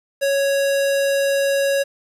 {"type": "tone", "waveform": "square", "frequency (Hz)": 554.4, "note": "C#5", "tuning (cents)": 0, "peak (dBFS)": -17, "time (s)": [0.21, 1.84], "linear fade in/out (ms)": 20, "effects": ["resampled to 32000 Hz", "8-bit"]}